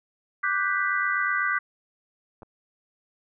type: chord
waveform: sine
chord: G major seventh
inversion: second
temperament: equal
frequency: 1174.7 / 1480 / 1568 / 1975.5 Hz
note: D6 / F#6 / G6 / B6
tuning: 0 / 0 / 0 / 0 cents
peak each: -28 dBFS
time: 0.43-1.59 s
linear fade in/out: 10 ms
type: clicks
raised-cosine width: 1 ms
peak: -31 dBFS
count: 2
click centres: 2.422 / 2.431 s
effects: none